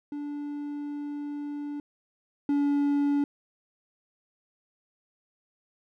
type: tone pair in turn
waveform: triangle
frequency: 290.9 / 286.1 Hz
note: D4 / D4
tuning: -16 / -45 cents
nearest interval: unison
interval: 29 cents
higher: first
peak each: -30 / -20 dBFS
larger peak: second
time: 0.12-1.8 / 2.49-3.24 s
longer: first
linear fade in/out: 2 ms
effects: none